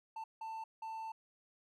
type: tone bursts at uneven times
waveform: triangle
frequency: 890 Hz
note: A5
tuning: 20 cents sharp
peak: -39 dBFS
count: 3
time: 0.16-0.24 / 0.41-0.64 / 0.82-1.12 s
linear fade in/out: 5 ms
effects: none